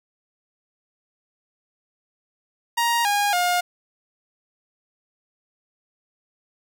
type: tone with pitch steps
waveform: sawtooth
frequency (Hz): 939 / 817.4 / 711.6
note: A#5 / G#5 / F5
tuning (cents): +12 / -28 / +32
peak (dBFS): -15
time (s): 2.77-3.61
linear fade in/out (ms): 10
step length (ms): 280
effects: none